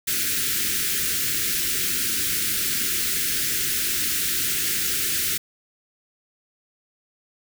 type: band-stop noise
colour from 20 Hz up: white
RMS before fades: -24 dBFS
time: 0.07-5.38 s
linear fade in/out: 10 ms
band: 430 to 1400 Hz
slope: 48 dB/octave
effects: none